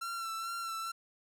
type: tone with vibrato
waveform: 45% pulse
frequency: 1351 Hz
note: E6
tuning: 42 cents sharp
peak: -36 dBFS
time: 0.01-0.92 s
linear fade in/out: 10 ms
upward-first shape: sine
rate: 2.3 Hz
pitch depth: 31 cents each way
effects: none